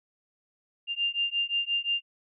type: beating tone pair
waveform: sine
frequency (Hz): 2794 / 2799.7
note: F7 / F7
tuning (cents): 0 / +4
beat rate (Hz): 5.7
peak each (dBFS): -29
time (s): 0.87-2.02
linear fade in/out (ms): 50
effects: none